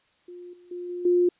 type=tone with level steps; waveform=sine; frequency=354.2 Hz; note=F4; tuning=24 cents sharp; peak=-39 / -50 / -32 / -30 / -17 dBFS; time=0.28-1.29 s; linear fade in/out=5 ms; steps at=0.53 / 0.71 / 0.89 / 1.05 s; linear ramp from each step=5 ms; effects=white hiss -65 dBFS RMS until 1.39 s + resampled to 8000 Hz